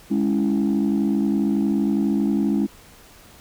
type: chord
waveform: sine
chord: C# minor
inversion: second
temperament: equal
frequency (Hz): 207.7 / 277.2 / 329.6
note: G#3 / C#4 / E4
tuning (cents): 0 / 0 / 0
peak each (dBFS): -19 / -21 / -23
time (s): 0.1-2.67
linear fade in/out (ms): 20
effects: tanh soft clip ceiling -13 dBFS + pink hiss -48 dBFS RMS until 3.4 s